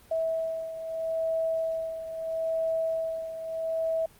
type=beating tone pair; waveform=sine; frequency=650 / 650.77 Hz; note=E5 / E5; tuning=-24 / -22 cents; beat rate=0.77 Hz; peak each=-28 / -34 dBFS; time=0.11-4.06 s; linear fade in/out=5 ms; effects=pink hiss -56 dBFS RMS until 4.19 s + Opus 32 kbps